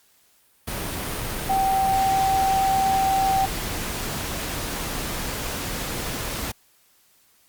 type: tone in noise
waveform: sine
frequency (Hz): 773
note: G5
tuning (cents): -24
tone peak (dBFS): -18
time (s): 1.49-3.46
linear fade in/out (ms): 10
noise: pink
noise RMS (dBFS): -29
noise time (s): 0.67-6.52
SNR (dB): +8
effects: white hiss -60 dBFS RMS until 7.48 s + Opus 48 kbps